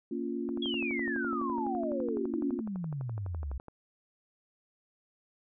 sine chord, Bb minor, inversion none, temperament just, 233.1 / 279.7 / 349.6 Hz, Bb3 / Db4 / F4, 0 / +16 / +2 cents, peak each -36 / -36 / -36 dBFS, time 0.11-2.61 s, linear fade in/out 5 ms
click train, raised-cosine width 1 ms, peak -31 dBFS, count 39, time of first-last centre 0.49-3.683 s, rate 11.9 Hz
sine exponential sweep, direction down, 3379 to 61.6 Hz, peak -33 dBFS, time 0.62-3.58 s, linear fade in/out 5 ms
effects none

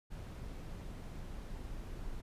brown noise, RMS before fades -44 dBFS, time 0.1-2.22 s, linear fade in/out 20 ms, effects resampled to 32000 Hz

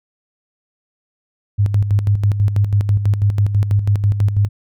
sine tone with tremolo, 101.9 Hz, G#2, 32 cents flat, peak -10 dBFS, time 1.58-4.49 s, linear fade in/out 20 ms, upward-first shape square, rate 6.1 Hz, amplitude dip 60%, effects none

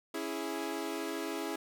sawtooth chord, C# minor, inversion none, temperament equal, 277.2 / 329.6 / 415.3 Hz, C#4 / E4 / G#4, 0 / 0 / 0 cents, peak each -37 / -34 / -36 dBFS, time 0.14-1.56 s, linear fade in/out 5 ms, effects 11-bit

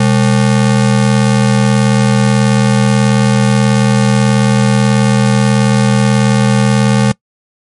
square ring-modulated tone, 165.4 Hz, E3, 6 cents sharp, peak -5 dBFS, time 0-7.12 s, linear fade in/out 5 ms, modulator 39.2 Hz, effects noise-tail reverb RT60 0.1 s tail -23 dB re dry + MP3 48 kbps

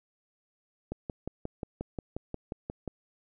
click train, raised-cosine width 2 ms, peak -21 dBFS, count 12, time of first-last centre 0.92-2.877 s, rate 5.62 Hz, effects none

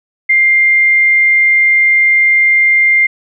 sine tone, 2100 Hz, C7, 6 cents sharp, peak -6 dBFS, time 0.29-3.07 s, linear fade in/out 10 ms, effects none

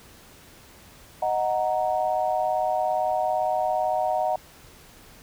sine chord, D# minor, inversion none, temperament equal, 622.3 / 740 / 932.3 Hz, D#5 / F#5 / A#5, 0 / 0 / 0 cents, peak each -26 / -24 / -30 dBFS, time 1.22-4.36 s, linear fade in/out 5 ms, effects pink hiss -50 dBFS RMS until 5.22 s

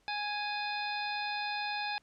harmonic tone with a mistuned harmonic, 830.6 Hz, G#5, in tune, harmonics 1 / 2 / 3 / 4 / 5 / 6, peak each -36 / -40 / -39 / -44 / -43 / -46 dBFS, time 0.08-1.98 s, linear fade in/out 0 ms, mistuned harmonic 4, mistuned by +120 cents, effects pink hiss -70 dBFS RMS until 2.02 s + low-pass 8000 Hz 12 dB/octave

